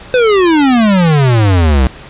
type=exponential sweep; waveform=square; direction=down; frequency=516 to 61.74 Hz; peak=-7 dBFS; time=0.14-1.87 s; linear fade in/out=0 ms; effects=pink hiss -33 dBFS RMS until 2.09 s + resampled to 8000 Hz